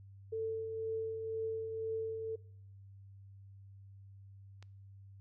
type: tone with tremolo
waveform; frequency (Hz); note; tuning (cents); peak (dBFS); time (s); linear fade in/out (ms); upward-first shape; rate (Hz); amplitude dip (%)
sine; 444.7; A4; +18; -33; 0.32-2.36; 10; triangle; 2; 45
type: click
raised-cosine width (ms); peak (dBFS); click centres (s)
0.2; -37; 4.626
effects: noise-tail reverb RT60 0.6 s tail -23 dB re dry + added 98 Hz sine -52 dBFS peak until 5.2 s